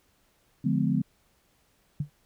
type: chord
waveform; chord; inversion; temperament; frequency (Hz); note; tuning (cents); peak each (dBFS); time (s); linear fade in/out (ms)
sine; D diminished seventh; none; just; 146.83 / 176.2 / 211.4 / 253.7; D3 / F3 / Ab3 / Cb4; 0 / +16 / +31 / +47; -28; 0.64-1.02; 10
type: tone with exponential decay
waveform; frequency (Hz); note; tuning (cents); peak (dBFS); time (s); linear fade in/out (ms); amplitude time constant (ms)
sine; 146.5; D3; -4; -22; 2-2.1; 5; 21
effects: pink hiss -67 dBFS RMS until 2.25 s